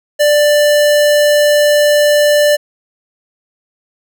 square tone, 590 Hz, D5, 8 cents sharp, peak -8 dBFS, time 0.19-2.57 s, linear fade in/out 20 ms, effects none

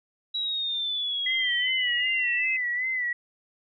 sine exponential sweep, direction down, 3899 to 2567 Hz, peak -26 dBFS, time 0.34-2.57 s, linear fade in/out 10 ms
sine tone with vibrato, 1995 Hz, B6, 17 cents sharp, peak -25 dBFS, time 1.26-3.13 s, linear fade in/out 5 ms, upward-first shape sine, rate 2.6 Hz, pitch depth 64 cents each way
effects none

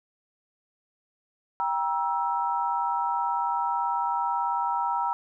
sine chord, E diminished, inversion first, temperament just, 791.1 / 949.3 / 1318.5 Hz, G5 / Bb5 / E6, +16 / +31 / 0 cents, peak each -30 / -26 / -31 dBFS, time 1.6-5.13 s, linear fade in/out 0 ms, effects none

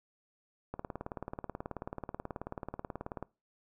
click train, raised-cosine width 1 ms, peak -24 dBFS, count 47, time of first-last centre 0.74-3.226 s, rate 18.5 Hz, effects noise-tail reverb RT60 0.3 s tail -23 dB re dry

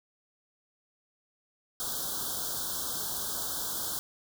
white band-stop noise, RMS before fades -34 dBFS, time 1.8-3.99 s, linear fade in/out 0 ms, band 1600 to 3200 Hz, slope 96 dB/octave, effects none

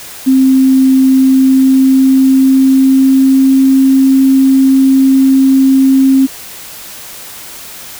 sine tone with pitch glide, 263.7 to 267.2 Hz, C4 to C4, +14 to +36 cents, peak -4 dBFS, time 0.26-6.27 s, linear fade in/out 20 ms, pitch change +22 cents, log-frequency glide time 1.06-3.64 s, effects white hiss -29 dBFS RMS until 7.99 s

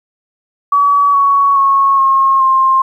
sine tone with pitch steps, 1138 / 1117.8 / 1098 / 1078.5 / 1059.3 Hz, C#6 / C#6 / C#6 / C#6 / C6, +45 / +14 / -17 / -48 / +21 cents, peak -7 dBFS, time 0.72-2.82 s, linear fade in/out 5 ms, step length 420 ms, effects 8-bit

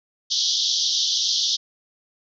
pink band-pass noise, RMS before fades -22 dBFS, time 0.3-1.57 s, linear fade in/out 20 ms, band 3200 to 6100 Hz, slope 96 dB/octave, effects none

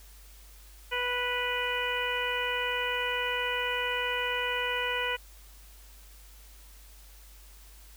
harmonic tone, 492.3 Hz, B4, 6 cents flat, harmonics 1 / 2 / 3 / 4 / 5 / 6, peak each -35 / -35 / -35 / -35 / -35 / -35 dBFS, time 0.91-5.17 s, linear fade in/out 20 ms, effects added 50 Hz sine -50 dBFS peak until 7.96 s + white hiss -56 dBFS RMS until 7.96 s

